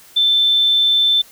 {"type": "tone", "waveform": "sine", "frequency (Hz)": 3540, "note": "A7", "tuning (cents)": 10, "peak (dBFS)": -11, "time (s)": [0.16, 1.22], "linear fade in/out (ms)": 10, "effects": ["white hiss -45 dBFS RMS until 1.31 s"]}